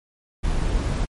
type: noise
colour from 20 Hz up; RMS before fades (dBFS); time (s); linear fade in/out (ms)
brown; -22; 0.43-1.06; 20
effects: MP3 48 kbps